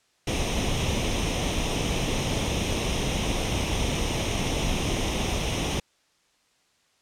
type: noise with comb filter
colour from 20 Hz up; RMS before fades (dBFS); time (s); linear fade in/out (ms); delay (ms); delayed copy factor
pink; -26; 0.27-5.8; 5; 0.33; +0.65
effects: white hiss -66 dBFS RMS until 7.01 s + low-pass 7000 Hz 12 dB/octave